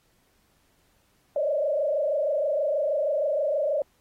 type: tone with frequency modulation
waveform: sine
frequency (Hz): 588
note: D5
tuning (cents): +2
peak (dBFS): -22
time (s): 1.36-3.82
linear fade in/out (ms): 2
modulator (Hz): 26.3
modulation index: 1.7
effects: pink hiss -67 dBFS RMS until 4 s + AAC 48 kbps